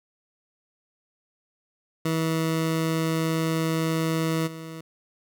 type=tone with level steps; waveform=20% pulse; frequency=161.6 Hz; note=E3; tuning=34 cents flat; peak=-18 / -31 dBFS; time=2.05-4.81 s; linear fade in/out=5 ms; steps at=4.46 s; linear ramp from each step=20 ms; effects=none